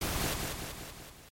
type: noise with echo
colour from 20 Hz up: pink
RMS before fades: -33 dBFS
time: 0.01-0.34 s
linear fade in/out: 5 ms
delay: 190 ms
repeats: 5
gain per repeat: -4 dB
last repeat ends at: 1.29 s
effects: MP3 64 kbps